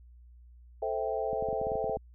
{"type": "chord", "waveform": "sine", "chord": "A minor seventh", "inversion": "none", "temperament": "equal", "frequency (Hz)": [440, 523.3, 659.3, 784], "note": ["A4", "C5", "E5", "G5"], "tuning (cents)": [0, 0, 0, 0], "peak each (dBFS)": [-34, -35, -34, -36], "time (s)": [0.82, 1.97], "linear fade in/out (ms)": 5}
{"type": "clicks", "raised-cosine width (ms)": 3, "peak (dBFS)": -28, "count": 11, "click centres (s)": [1.331, 1.425, 1.487, 1.529, 1.615, 1.669, 1.718, 1.755, 1.843, 1.896, 1.971]}
{"effects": ["added 60 Hz sine -51 dBFS peak until 2.14 s"]}